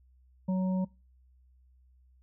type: harmonic tone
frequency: 186.3 Hz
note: F#3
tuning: 12 cents sharp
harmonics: 1 / 3 / 5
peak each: -26 / -39 / -44 dBFS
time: 0.48-0.85 s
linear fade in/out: 10 ms
effects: noise-tail reverb RT60 0.3 s tail -24 dB re dry + added 63 Hz sine -59 dBFS peak until 2.22 s